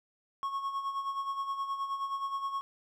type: tone with tremolo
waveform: triangle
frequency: 1098 Hz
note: C#6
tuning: 17 cents flat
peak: -28 dBFS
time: 0.43-2.61 s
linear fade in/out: 0 ms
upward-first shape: sine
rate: 9.5 Hz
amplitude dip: 60%
effects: none